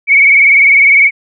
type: tone with vibrato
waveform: sine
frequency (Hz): 2240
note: C#7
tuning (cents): +18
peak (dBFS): -3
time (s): 0.07-1.11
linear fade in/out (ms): 50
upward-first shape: sine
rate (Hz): 20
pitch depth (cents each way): 61
effects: none